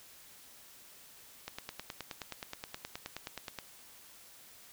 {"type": "click train", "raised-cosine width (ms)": 0.2, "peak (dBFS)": -22, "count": 21, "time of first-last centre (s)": [1.48, 3.587], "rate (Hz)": 9.49, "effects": ["white hiss -56 dBFS RMS until 4.72 s"]}